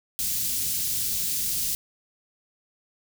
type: band-stop noise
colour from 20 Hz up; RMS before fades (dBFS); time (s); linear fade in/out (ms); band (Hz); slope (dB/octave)
white; -27; 0.19-1.75; 0; 180 to 4400; 12
effects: none